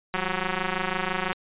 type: ring-modulated tone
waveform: 5% pulse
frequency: 185 Hz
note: F#3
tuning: in tune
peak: -11 dBFS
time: 0.14-1.33 s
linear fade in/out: 0 ms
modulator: 568 Hz
effects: resampled to 8000 Hz